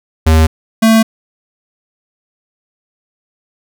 square tone pair in turn, 79.7 / 223.2 Hz, D#2 / A3, +42 / +25 cents, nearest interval octave + tritone, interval 1783 cents, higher second, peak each -6 dBFS, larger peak neither, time 0.26-0.47 / 0.82-1.03 s, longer neither, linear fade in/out 10 ms, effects none

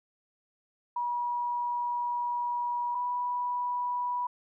sine tone pair in turn, 965 / 979.6 Hz, B5 / B5, -40 / -14 cents, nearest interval unison, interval 26 cents, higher second, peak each -28 dBFS, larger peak neither, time 0.96-2.95 / 2.95-4.27 s, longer first, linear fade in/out 5 ms, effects none

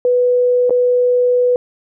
sine tone with dropouts, 493.9 Hz, B4, in tune, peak -10 dBFS, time 0.05-1.56 s, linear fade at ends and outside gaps 1 ms, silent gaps 0.696-0.706 s, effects none

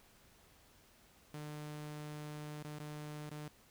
sawtooth tone with dropouts, 150 Hz, D3, 37 cents sharp, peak -40 dBFS, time 1.34-3.48 s, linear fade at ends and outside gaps 2 ms, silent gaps 2.628-2.647 / 2.786-2.798 / 3.295-3.312 s, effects pink hiss -65 dBFS RMS until 3.7 s

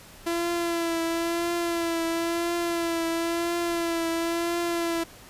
sawtooth tone with vibrato, 337.2 Hz, E4, 39 cents sharp, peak -21 dBFS, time 0.26-5.04 s, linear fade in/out 10 ms, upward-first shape triangle, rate 0.98 Hz, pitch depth 36 cents each way, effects pink hiss -48 dBFS RMS until 5.29 s + resampled to 32000 Hz

